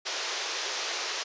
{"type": "band-pass noise", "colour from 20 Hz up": "white", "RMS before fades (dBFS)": -33, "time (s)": [0.05, 1.24], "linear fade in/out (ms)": 20, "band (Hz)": [350, 6400], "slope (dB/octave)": 48, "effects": ["resampled to 16000 Hz"]}